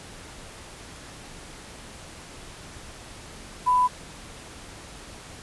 sine tone with quantisation, 997 Hz, B5, 16 cents sharp, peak -17 dBFS, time 3.66-3.88 s, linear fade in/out 20 ms, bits 7, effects pink hiss -43 dBFS RMS until 5.42 s + resampled to 24000 Hz

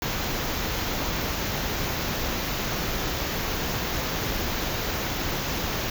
pink band-stop noise, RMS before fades -28 dBFS, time 0.02-5.9 s, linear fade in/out 2 ms, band 7000 to 12000 Hz, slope 96 dB/octave, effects none

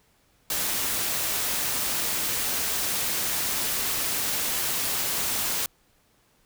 white noise, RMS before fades -27 dBFS, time 0.5-5.66 s, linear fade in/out 2 ms, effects pink hiss -64 dBFS RMS until 6.45 s

